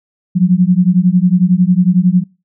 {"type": "beating tone pair", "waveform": "sine", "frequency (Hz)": [175.5, 186.5], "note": ["F3", "F#3"], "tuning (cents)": [9, 14], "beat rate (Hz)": 11, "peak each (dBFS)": -10, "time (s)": [0.35, 2.24], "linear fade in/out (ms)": 20, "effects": ["noise-tail reverb RT60 0.3 s tail -24 dB re dry"]}